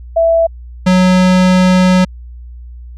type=tone pair in turn; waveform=sine / square; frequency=662 / 184.06 Hz; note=E5 / F#3; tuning=+7 / -9 cents; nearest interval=octave + minor seventh; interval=2216 cents; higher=first; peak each=-7 dBFS; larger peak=neither; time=0.16-0.47 / 0.86-2.05 s; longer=second; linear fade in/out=10 ms; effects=added 60 Hz sine -28 dBFS peak until 2.97 s + low-pass 6000 Hz 12 dB/octave